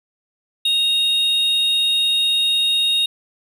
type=tone pair together; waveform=triangle; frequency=2794 / 3730 Hz; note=F7 / A#7; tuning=0 / 0 cents; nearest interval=perfect fourth; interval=500 cents; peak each=-23 / -14 dBFS; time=0.65-3.06 s; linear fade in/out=5 ms; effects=none